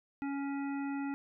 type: harmonic tone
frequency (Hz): 278.9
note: C#4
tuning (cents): +11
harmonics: 1 / 3 / 5 / 7 / 9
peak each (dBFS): -34 / -44 / -48 / -51 / -53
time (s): 0.22-1.14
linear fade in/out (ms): 0
effects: none